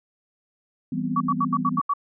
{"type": "chord", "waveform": "sine", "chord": "C major seventh", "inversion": "first", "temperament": "equal", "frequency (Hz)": [164.81, 196, 246.9, 261.6], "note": ["E3", "G3", "B3", "C4"], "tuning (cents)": [0, 0, 0, 0], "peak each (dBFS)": [-30, -30, -27, -32], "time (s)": [0.92, 1.8], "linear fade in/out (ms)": 5}
{"type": "tone bursts", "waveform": "sine", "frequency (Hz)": 1134, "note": "C#6", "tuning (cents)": 39, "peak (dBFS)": -19, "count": 7, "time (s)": [1.16, 1.937], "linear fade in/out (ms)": 5, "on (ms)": 45, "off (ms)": 77}
{"effects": []}